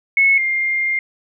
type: tone pair in turn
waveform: sine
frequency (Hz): 2193 / 2112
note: C#7 / C7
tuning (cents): -19 / +16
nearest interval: minor second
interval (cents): 65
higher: first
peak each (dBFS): -10 / -16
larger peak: first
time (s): 0.17-0.38 / 0.38-0.99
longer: second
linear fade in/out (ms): 2
effects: none